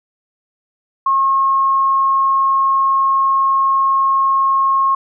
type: tone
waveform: sine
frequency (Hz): 1082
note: C#6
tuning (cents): -42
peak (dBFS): -11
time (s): 1.06-4.95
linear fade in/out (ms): 5
effects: none